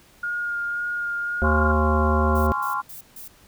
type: tone with vibrato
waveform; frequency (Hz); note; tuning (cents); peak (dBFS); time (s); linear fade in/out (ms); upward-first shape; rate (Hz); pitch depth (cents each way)
sine; 1420; F6; +28; -24; 0.23-1.72; 5; sine; 1.9; 13
type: harmonic tone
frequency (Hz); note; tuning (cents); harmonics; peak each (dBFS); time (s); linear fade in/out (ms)
76.5; D#2; -29; 1 / 3 / 5 / 7 / 9; -20 / -25 / -27 / -28 / -30; 1.42-2.52; 0
type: chord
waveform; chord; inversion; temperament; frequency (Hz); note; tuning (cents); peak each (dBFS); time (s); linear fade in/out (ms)
sine; Db major seventh; second; just; 831.5 / 1039.4 / 1108.7 / 1385.9; Ab5 / C6 / Db6 / F6; +2 / -12 / 0 / -14; -31 / -26 / -29 / -29; 1.43-2.82; 20
type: noise bursts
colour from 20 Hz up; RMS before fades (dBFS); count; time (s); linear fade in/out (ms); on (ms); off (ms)
violet; -39; 4; 2.35-3.28; 5; 120; 150
effects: pink hiss -54 dBFS RMS until 3.47 s